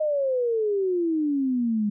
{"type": "exponential sweep", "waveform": "sine", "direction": "down", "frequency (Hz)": [626, 203.6], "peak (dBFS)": -21, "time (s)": [0, 1.9], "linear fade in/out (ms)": 10, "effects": []}